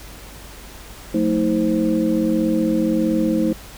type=tone cluster; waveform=sine; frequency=181.9 / 223.4 / 318.8 / 522 Hz; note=F#3 / A3 / D#4 / C5; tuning=-29 / +27 / +42 / -4 cents; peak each=-25 / -20 / -19 / -25 dBFS; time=1.14-3.53 s; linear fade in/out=5 ms; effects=added 50 Hz sine -40 dBFS peak until 3.77 s + pink hiss -40 dBFS RMS until 3.77 s